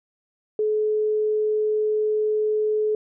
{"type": "tone", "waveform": "sine", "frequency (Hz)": 427.9, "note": "A4", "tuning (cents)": -48, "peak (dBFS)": -19, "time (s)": [0.59, 2.95], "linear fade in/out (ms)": 2, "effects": []}